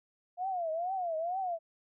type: tone with vibrato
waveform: sine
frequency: 698.5 Hz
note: F5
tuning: in tune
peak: -31 dBFS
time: 0.37-1.59 s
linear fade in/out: 50 ms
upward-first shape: triangle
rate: 2.2 Hz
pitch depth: 200 cents each way
effects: none